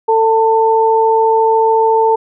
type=tone pair together; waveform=sine; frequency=446.5 / 893 Hz; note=A4 / A5; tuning=+25 / +25 cents; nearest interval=octave; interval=1200 cents; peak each=-11 dBFS; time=0.08-2.16 s; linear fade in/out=10 ms; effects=none